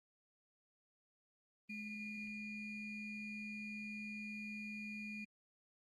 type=ring-modulated tone; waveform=triangle; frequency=1108.7 Hz; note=C#6; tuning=in tune; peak=-39 dBFS; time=1.69-5.25 s; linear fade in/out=10 ms; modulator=1320 Hz; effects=Opus 24 kbps